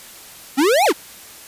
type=exponential two-way sweep; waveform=square; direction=up then down; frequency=252.1 to 880 to 252.1 Hz; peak=-13 dBFS; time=0.57-0.93 s; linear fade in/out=20 ms; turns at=0.85 s; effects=white hiss -40 dBFS RMS until 1.47 s + resampled to 32000 Hz